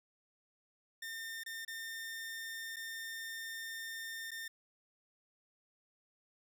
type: tone with dropouts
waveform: sawtooth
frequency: 1812 Hz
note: A#6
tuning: 50 cents flat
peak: -38 dBFS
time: 1.02-4.48 s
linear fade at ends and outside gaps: 5 ms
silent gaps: 1.436-1.461 / 1.65-1.678 / 2.761-2.766 / 4.308-4.315 s
effects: none